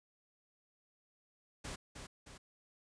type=noise with echo; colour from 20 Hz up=pink; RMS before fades=-44 dBFS; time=1.64-1.76 s; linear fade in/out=10 ms; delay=310 ms; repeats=2; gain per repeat=-5 dB; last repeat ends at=2.38 s; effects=resampled to 22050 Hz